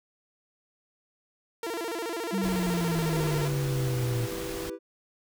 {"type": "tone with vibrato", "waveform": "sawtooth", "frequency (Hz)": 393.8, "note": "G4", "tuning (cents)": 8, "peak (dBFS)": -27, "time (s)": [1.63, 3.48], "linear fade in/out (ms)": 2, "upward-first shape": "square", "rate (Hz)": 14, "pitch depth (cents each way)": 270}
{"type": "exponential sweep", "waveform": "sine", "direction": "down", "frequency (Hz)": [196, 116.8], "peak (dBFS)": -26, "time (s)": [2.32, 4.27], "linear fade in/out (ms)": 20}
{"type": "noise", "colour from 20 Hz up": "pink", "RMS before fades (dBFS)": -38, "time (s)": [2.43, 4.7], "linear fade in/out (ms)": 5}
{"type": "chord", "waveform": "triangle", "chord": "E minor", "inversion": "none", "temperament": "equal", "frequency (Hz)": [329.6, 392, 493.9], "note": ["E4", "G4", "B4"], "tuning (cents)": [0, 0, 0], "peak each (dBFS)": -36, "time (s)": [3.1, 4.79], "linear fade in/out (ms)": 50}
{"effects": []}